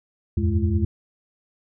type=tone cluster; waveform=sine; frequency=80.9 / 91.4 / 106.4 / 209.8 / 338.8 Hz; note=E2 / F#2 / G#2 / G#3 / E4; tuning=-32 / -21 / +42 / +18 / +48 cents; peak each=-22 / -23 / -28 / -26 / -30 dBFS; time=0.37-0.85 s; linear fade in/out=5 ms; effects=none